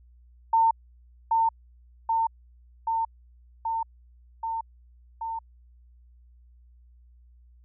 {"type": "tone with echo", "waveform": "sine", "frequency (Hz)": 905, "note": "A5", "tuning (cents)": 48, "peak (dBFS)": -17, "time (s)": [0.53, 0.71], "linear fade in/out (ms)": 5, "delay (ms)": 780, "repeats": 6, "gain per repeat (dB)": -2, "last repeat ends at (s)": 5.39, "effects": ["added 60 Hz sine -52 dBFS peak until 7.64 s"]}